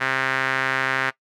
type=tone with band-pass filter; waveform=sawtooth; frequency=132.6 Hz; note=C3; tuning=23 cents sharp; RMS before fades=-23 dBFS; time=0-1.11 s; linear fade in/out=20 ms; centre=1700 Hz; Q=2.7; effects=noise-tail reverb RT60 0.1 s tail -19 dB re dry